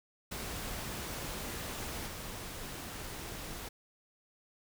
pink noise with level steps, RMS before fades -40 / -43 dBFS, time 0.31-3.69 s, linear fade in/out 10 ms, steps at 2.06 s, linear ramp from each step 20 ms, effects none

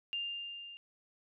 sine tone with level ramp, 2800 Hz, F7, 4 cents sharp, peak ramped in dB -33 to -47 dBFS, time 0.13-0.77 s, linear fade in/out 0 ms, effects none

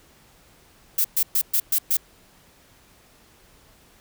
violet noise bursts, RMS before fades -20 dBFS, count 6, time 0.98-1.97 s, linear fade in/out 5 ms, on 65 ms, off 120 ms, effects pink hiss -55 dBFS RMS until 4 s

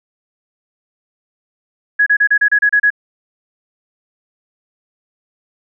sine tone bursts, 1673 Hz, G#6, 12 cents sharp, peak -8 dBFS, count 9, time 1.99-2.904 s, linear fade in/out 10 ms, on 74 ms, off 31 ms, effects none

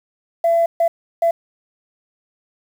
sine tone bursts at uneven times, 673 Hz, E5, 36 cents sharp, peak -11 dBFS, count 3, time 0.44-0.66 / 0.8-0.88 / 1.22-1.31 s, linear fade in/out 5 ms, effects tanh soft clip ceiling -9 dBFS + 7-bit

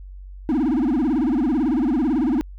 triangle tone with vibrato, 277.2 Hz, C#4, in tune, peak -15 dBFS, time 0.49-2.41 s, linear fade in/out 0 ms, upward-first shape sine, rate 18 Hz, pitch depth 290 cents each way, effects added 47 Hz sine -35 dBFS peak until 2.58 s

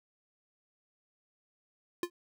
square tone with exponential decay, 349.2 Hz, F4, in tune, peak -27 dBFS, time 2.03-2.1 s, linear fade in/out 2 ms, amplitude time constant 15 ms, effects none

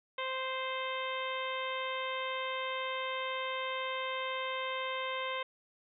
harmonic tone, 522 Hz, C5, 4 cents flat, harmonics 1 / 2 / 3 / 4 / 5 / 6 / 7, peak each -39 / -38 / -45 / -41 / -45 / -44 / -47 dBFS, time 0.18-5.43 s, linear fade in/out 5 ms, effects none

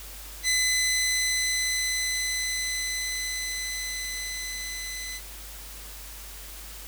15% pulse tone with level ramp, 2017 Hz, B6, 36 cents sharp, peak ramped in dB -15 to -28 dBFS, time 0.43-5.21 s, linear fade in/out 50 ms, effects added 50 Hz sine -43 dBFS peak until 6.87 s + white hiss -43 dBFS RMS until 6.87 s

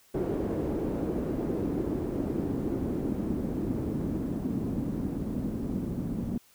white noise with low-pass filter sweep, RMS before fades -31 dBFS, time 0.14-6.38 s, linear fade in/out 5 ms, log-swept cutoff 370 to 220 Hz, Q 2.1, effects white hiss -61 dBFS RMS until 6.54 s

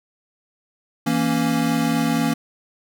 square chord, A# diminished, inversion second, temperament equal, 164.81 / 233.1 / 277.2 Hz, E3 / A#3 / C#4, 0 / 0 / 0 cents, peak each -25 / -22 / -23 dBFS, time 1.06-2.34 s, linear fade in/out 10 ms, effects none

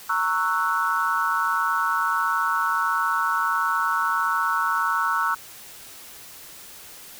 sine chord, F# dominant seventh, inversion first, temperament equal with one note detuned, 922.7 / 1108.7 / 1318.5 / 1480 Hz, A#5 / C#6 / E6 / F#6, -18 / 0 / 0 / 0 cents, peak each -28 / -26 / -24 / -26 dBFS, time 0.09-5.35 s, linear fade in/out 10 ms, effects white hiss -43 dBFS RMS until 7.19 s

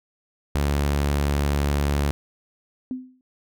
sawtooth tone, 71.7 Hz, D2, 41 cents flat, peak -16 dBFS, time 0.55-2.11 s, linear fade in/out 0 ms
sine tone with exponential decay, 255.7 Hz, C4, 40 cents flat, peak -23 dBFS, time 2.91-3.21 s, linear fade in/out 1 ms, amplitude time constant 65 ms
effects none

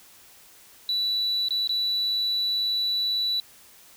sine tone with dropouts, 3951 Hz, B7, in tune, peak -21 dBFS, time 0.89-3.4 s, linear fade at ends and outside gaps 1 ms, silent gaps 1.485-1.507 / 1.674-1.693 s, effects tanh soft clip ceiling -20 dBFS + white hiss -52 dBFS RMS until 3.96 s

